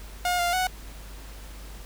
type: tone with pitch steps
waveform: sawtooth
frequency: 715 / 699 / 740 Hz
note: F5 / F5 / F#5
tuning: +41 / +1 / 0 cents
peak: -19 dBFS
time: 0.25-0.67 s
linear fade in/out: 2 ms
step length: 140 ms
effects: added 50 Hz sine -40 dBFS peak until 1.85 s + pink hiss -47 dBFS RMS until 1.85 s